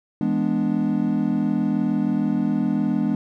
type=chord; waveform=triangle; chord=E dominant seventh; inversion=none; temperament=equal; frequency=164.81 / 207.7 / 246.9 / 293.7 Hz; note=E3 / G#3 / B3 / D4; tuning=0 / 0 / 0 / 0 cents; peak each=-26 / -21 / -22 / -23 dBFS; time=0.21-3.15 s; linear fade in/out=2 ms; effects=none